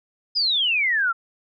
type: exponential sweep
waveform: sine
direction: down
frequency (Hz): 5090 to 1318.5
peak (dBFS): -18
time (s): 0.35-1.13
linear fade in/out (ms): 20
effects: none